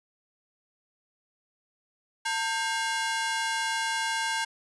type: ring-modulated tone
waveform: sawtooth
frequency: 1244.5 Hz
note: D#6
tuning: in tune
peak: -20 dBFS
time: 2.25-4.45 s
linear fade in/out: 10 ms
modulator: 343 Hz
effects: resampled to 24000 Hz